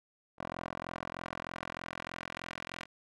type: tone with band-pass filter sweep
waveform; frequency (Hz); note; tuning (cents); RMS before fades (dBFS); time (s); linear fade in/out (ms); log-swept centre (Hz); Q
10% pulse; 43.23; F1; -17; -43; 0.38-2.86; 20; 890 to 2200; 1
effects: none